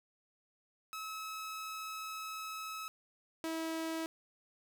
sawtooth tone pair in turn, 1291 / 324.1 Hz, E6 / E4, -37 / -29 cents, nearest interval 2 octaves, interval 2392 cents, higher first, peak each -37 / -32 dBFS, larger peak second, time 0.93-2.88 / 3.44-4.06 s, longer first, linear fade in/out 0 ms, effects none

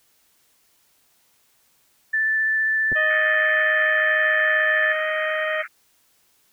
sine tone with vibrato, 1760 Hz, A6, in tune, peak -18 dBFS, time 2.13-4.93 s, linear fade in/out 10 ms, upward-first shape triangle, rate 15 Hz, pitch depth 9 cents each way
clicks, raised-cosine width 2 ms, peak -19 dBFS, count 2, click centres 2.918 / 2.926 s
harmonic tone, 622.3 Hz, D#5, in tune, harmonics 1 / 2 / 3 / 4 / 5, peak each -25 / -31 / -25 / -37 / -38 dBFS, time 2.95-5.63 s, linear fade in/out 20 ms
white band-pass noise, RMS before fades -33 dBFS, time 3.09-5.68 s, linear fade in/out 20 ms, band 1300 to 2300 Hz, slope 96 dB/octave
effects white hiss -62 dBFS RMS until 6.52 s

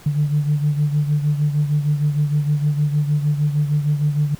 sine beating tone pair, 146.83 / 153.33 Hz, D3 / D#3, 0 / -25 cents, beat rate 6.5 Hz, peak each -16 / -22 dBFS, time 0.06-4.35 s, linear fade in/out 5 ms, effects tanh soft clip ceiling -9 dBFS + pink hiss -45 dBFS RMS until 4.39 s

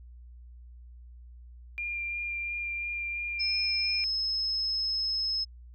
sine tone with vibrato, 2394 Hz, D7, 33 cents sharp, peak -31 dBFS, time 1.78-4.04 s, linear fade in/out 0 ms, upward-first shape sine, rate 2.9 Hz, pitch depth 11 cents each way
sine tone, 5180 Hz, E8, 31 cents flat, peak -27 dBFS, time 3.39-5.45 s, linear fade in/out 20 ms
effects added 60 Hz sine -46 dBFS peak until 5.74 s

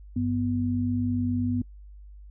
sine tone pair together, 97.59 / 246.9 Hz, G2 / B3, -7 / 0 cents, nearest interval octave + major third, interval 1607 cents, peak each -28 / -25 dBFS, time 0.16-1.62 s, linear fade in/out 5 ms, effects noise-tail reverb RT60 0.1 s tail -25 dB re dry + added 50 Hz sine -43 dBFS peak until 2.3 s

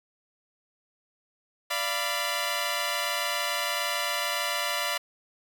10% pulse chord, B diminished, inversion first, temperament equal with one note detuned, 587.3 / 688.8 / 987.8 Hz, D5 / F5 / B5, 0 / -24 / 0 cents, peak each -23 dBFS, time 1.7-4.98 s, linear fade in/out 10 ms, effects none

